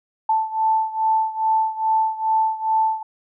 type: beating tone pair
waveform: sine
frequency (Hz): 880 / 882.4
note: A5 / A5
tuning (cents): 0 / +5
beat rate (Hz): 2.4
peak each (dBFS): -19 / -22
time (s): 0.29-3.03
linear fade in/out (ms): 5
effects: none